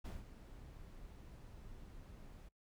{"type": "noise with ADSR envelope", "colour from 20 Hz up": "brown", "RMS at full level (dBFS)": -43, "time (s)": [0.04, 2.49], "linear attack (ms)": 17, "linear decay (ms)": 170, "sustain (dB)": -11, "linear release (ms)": 9, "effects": ["noise-tail reverb RT60 0.1 s tail -25 dB re dry"]}